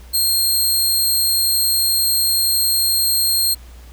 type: tone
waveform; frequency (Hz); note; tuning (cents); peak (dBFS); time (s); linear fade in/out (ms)
15% pulse; 4217; C8; +13; -8; 0.13-3.55; 20
effects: added 60 Hz sine -37 dBFS peak until 3.92 s + pink hiss -48 dBFS RMS until 3.92 s